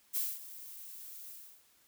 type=noise with ADSR envelope; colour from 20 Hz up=violet; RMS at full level=-32 dBFS; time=0.13-1.64 s; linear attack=32 ms; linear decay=220 ms; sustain=-16 dB; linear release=340 ms; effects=white hiss -67 dBFS RMS until 1.87 s